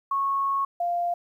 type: tone pair in turn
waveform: sine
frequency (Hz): 1100 / 696.6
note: C#6 / F5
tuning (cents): -14 / -5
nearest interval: minor sixth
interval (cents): 791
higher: first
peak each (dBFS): -22 / -23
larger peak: first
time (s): 0.11-0.65 / 0.8-1.14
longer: first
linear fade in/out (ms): 5
effects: 10-bit